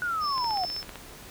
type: linear sweep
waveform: sine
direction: down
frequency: 1480 to 701 Hz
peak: -26 dBFS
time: 0.02-0.65 s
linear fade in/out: 0 ms
type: tone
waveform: sine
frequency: 5274 Hz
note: E8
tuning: in tune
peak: -31 dBFS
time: 0.2-0.84 s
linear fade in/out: 50 ms
type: click train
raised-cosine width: 0.3 ms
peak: -23 dBFS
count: 10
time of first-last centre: 0.38-0.957 s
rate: 15.6 Hz
effects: pink hiss -46 dBFS RMS until 1.3 s